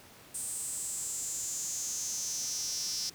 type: tone with high-pass filter sweep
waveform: square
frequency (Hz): 138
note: C#3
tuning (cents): -7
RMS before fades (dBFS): -36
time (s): 0.34-3.1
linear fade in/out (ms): 10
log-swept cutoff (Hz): 8600 to 5300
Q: 6.8
effects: pink hiss -54 dBFS RMS until 3.14 s + high-pass 80 Hz 12 dB/octave